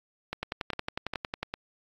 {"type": "two click trains", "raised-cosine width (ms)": 0.3, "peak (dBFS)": [-15, -16], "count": [12, 4], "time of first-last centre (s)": [[0.43, 1.43], [0.33, 1.54]], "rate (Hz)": [11, 2.48], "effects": ["AAC 64 kbps"]}